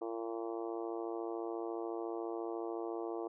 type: harmonic tone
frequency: 114.1 Hz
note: A#2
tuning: 37 cents flat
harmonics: 3 / 4 / 5 / 6 / 7 / 8 / 9 / 10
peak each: -40 / -42 / -50 / -46 / -50 / -53 / -54 / -54 dBFS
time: 0.01-3.28 s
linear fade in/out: 10 ms
effects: none